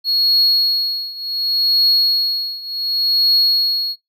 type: tone with tremolo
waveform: triangle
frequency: 4320 Hz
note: C#8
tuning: 45 cents flat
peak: -9 dBFS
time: 0.04-3.96 s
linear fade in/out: 50 ms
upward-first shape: triangle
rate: 0.68 Hz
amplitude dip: 90%
effects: noise-tail reverb RT60 0.2 s tail -26 dB re dry